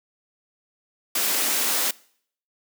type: high-pass noise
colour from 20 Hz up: white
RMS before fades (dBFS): -23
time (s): 1.15-1.91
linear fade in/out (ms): 5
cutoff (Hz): 210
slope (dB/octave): 48
effects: noise-tail reverb RT60 0.6 s tail -23 dB re dry